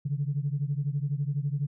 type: beating tone pair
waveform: sine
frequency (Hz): 138.59 / 150.59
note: C#3 / D3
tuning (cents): 0 / +44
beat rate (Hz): 12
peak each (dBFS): -28 / -30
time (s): 0.05-1.67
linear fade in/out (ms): 10
effects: tanh soft clip ceiling -19 dBFS